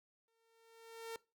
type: tone with exponential growth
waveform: sawtooth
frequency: 455.3 Hz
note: A#4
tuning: 41 cents flat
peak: -37 dBFS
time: 0.28-1.16 s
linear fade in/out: 1 ms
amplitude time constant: 190 ms
effects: noise-tail reverb RT60 0.3 s tail -21 dB re dry